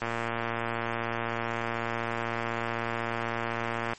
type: click train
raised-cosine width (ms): 0.5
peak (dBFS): -15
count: 455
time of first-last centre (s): 0.02-3.934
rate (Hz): 116
effects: white hiss -51 dBFS RMS until 3.98 s + MP3 32 kbps